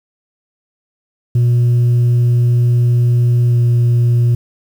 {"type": "tone with pitch glide", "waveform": "sine", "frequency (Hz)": [120.7, 119.66], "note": ["B2", "A#2"], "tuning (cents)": [-39, 46], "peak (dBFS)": -6, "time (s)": [1.35, 4.35], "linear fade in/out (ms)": 5, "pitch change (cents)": -15, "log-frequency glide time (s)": [3.48, 3.56], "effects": ["tanh soft clip ceiling -8 dBFS", "7-bit"]}